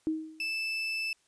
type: tone with exponential decay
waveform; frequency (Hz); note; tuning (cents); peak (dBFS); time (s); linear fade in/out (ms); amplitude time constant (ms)
sine; 315.6; D#4; +25; -24; 0.07-0.53; 0; 100
type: tone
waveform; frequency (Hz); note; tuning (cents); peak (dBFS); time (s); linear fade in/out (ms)
35% pulse; 2637; E7; 0; -29; 0.4-1.13; 2
effects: white hiss -69 dBFS RMS until 1.27 s + resampled to 22050 Hz